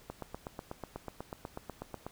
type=click train; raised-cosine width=1 ms; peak=-25 dBFS; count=17; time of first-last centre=0.1-2.066 s; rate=8.14 Hz; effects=pink hiss -59 dBFS RMS until 2.11 s